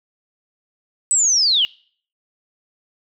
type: linear sweep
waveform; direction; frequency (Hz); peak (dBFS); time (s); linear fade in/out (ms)
sine; down; 8120 to 2810; -13; 1.11-1.65; 0
effects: noise-tail reverb RT60 0.5 s tail -24 dB re dry